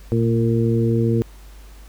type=harmonic tone with a mistuned harmonic; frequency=114.8 Hz; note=A#2; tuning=26 cents flat; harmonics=1 / 2 / 3 / 4; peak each=-18 / -21 / -23 / -24 dBFS; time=0.12-1.22 s; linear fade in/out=0 ms; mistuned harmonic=1; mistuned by=+32 cents; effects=added 50 Hz sine -39 dBFS peak until 1.88 s + pink hiss -50 dBFS RMS until 1.88 s